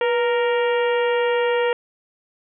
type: harmonic tone with a mistuned harmonic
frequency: 466.2 Hz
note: A#4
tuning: in tune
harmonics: 1 / 2 / 3 / 4 / 5 / 6 / 7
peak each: -18 / -26 / -31 / -29 / -33 / -33 / -39 dBFS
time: 0.01-1.73 s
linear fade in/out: 2 ms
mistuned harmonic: 1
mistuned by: +65 cents
effects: none